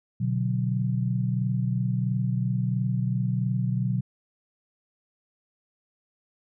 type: chord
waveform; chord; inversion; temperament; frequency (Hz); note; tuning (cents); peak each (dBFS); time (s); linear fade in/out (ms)
sine; B minor; none; equal with one note detuned; 123.47 / 146.41 / 185; B2 / D3 / F#3; 0 / -5 / 0; -25 / -31 / -28; 0.2-4.01; 10
effects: none